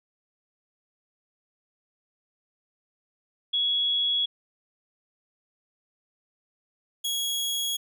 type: tone pair in turn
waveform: sine / sawtooth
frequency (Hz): 3351 / 3324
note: G#7 / G#7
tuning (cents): +15 / +1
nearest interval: unison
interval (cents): 14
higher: first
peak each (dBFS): -22 / -23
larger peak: first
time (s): 3.53-4.26 / 7.04-7.77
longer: neither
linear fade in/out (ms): 10
effects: none